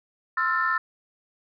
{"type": "chord", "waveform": "sine", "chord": "F major seventh", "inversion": "second", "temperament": "equal with one note detuned", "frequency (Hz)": [1046.5, 1318.5, 1396.9, 1785.6], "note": ["C6", "E6", "F6", "A6"], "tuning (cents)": [0, 0, 0, 25], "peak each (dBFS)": [-29, -25, -28, -25], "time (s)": [0.37, 0.78], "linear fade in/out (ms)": 5, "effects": ["tanh soft clip ceiling -13 dBFS"]}